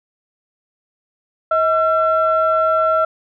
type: tone pair together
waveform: sine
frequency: 638 / 1351.9 Hz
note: D#5 / E6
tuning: +43 / +43 cents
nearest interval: octave + minor second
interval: 1300 cents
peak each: -15 / -15 dBFS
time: 1.51-3.05 s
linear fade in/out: 5 ms
effects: tanh soft clip ceiling -5 dBFS